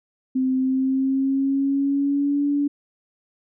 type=tone with pitch glide; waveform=sine; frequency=260 to 286.8 Hz; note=C4 to D4; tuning=-11 to -41 cents; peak=-18 dBFS; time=0.35-2.68 s; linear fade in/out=10 ms; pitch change=+170 cents; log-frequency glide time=0.56-2.44 s; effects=none